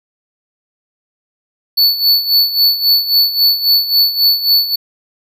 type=tone with tremolo; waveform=square; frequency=4456 Hz; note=C#8; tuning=8 cents sharp; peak=-7 dBFS; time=1.77-4.76 s; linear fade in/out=10 ms; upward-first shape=sine; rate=3.7 Hz; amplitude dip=75%; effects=none